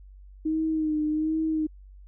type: tone with vibrato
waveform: sine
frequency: 311.1 Hz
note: D#4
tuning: in tune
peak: -23 dBFS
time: 0.45-1.67 s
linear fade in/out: 10 ms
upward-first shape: sine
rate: 1.3 Hz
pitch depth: 41 cents each way
effects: added 48 Hz sine -45 dBFS peak until 2.07 s